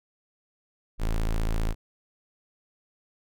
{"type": "tone", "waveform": "square", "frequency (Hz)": 27.5, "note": "A0", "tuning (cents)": 0, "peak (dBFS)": -24, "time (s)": [0.98, 1.75], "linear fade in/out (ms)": 50, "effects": []}